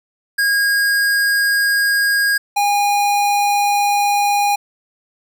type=tone pair in turn; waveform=square; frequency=1632 / 816 Hz; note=G#6 / G#5; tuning=-31 / -31 cents; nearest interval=octave; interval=1200 cents; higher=first; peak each=-14 dBFS; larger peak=neither; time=0.38-2.38 / 2.56-4.56 s; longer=neither; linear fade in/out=10 ms; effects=none